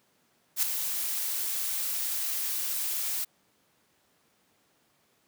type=noise with ADSR envelope; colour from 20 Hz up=blue; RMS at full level=-23 dBFS; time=0.56-3.25 s; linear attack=68 ms; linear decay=3 ms; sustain=-8 dB; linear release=15 ms; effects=pink hiss -68 dBFS RMS until 5.27 s + high-pass 150 Hz 12 dB/octave